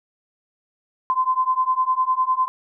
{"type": "beating tone pair", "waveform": "sine", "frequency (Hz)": [1026, 1035.9], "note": ["C6", "C6"], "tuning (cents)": [-34, -18], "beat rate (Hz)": 9.9, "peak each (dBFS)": [-21, -20], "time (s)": [1.1, 2.48], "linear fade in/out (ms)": 0, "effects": []}